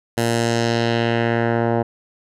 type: tone with low-pass filter sweep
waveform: 10% pulse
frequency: 116.54 Hz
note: A#2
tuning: in tune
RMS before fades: -19 dBFS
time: 0.17-1.83 s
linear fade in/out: 10 ms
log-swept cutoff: 12000 to 920 Hz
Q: 1.4
effects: none